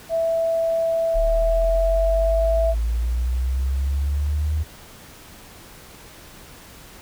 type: tone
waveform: sine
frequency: 659.3 Hz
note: E5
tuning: in tune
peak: -18 dBFS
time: 0.09-2.75 s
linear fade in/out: 50 ms
type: linear sweep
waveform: sine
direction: up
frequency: 35.85 to 77.78 Hz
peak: -19 dBFS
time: 1.14-4.64 s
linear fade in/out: 20 ms
effects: pink hiss -44 dBFS RMS until 7.01 s